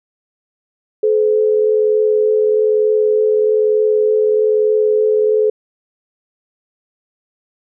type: tone pair together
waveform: sine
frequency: 428.9 / 510 Hz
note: A4 / C5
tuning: -44 / -44 cents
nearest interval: minor third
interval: 300 cents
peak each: -11 / -19 dBFS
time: 1.03-5.5 s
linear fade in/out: 5 ms
effects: none